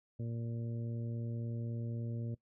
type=harmonic tone; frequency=116.3 Hz; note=A#2; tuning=4 cents flat; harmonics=1 / 2 / 3 / 4 / 5; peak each=-37 / -44 / -51 / -52 / -55 dBFS; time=0.19-2.35 s; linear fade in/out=10 ms; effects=noise-tail reverb RT60 0.1 s tail -20 dB re dry